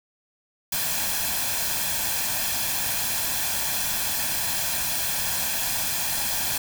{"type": "noise with comb filter", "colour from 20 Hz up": "white", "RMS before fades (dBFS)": -26, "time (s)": [0.72, 6.58], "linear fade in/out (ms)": 5, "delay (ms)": 1.2, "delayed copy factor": 0.6, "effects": []}